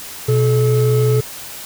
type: tone pair together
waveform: triangle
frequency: 123.47 / 430.7 Hz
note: B2 / A4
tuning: 0 / -37 cents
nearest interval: octave + minor seventh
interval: 2163 cents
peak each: -11 / -14 dBFS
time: 0.28-1.21 s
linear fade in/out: 10 ms
effects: white hiss -32 dBFS RMS until 1.65 s